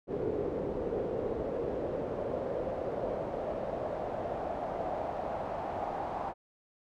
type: noise with band-pass filter sweep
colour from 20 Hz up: brown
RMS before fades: -35 dBFS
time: 0.07-6.34 s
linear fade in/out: 50 ms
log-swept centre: 430 to 790 Hz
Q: 3.6
effects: none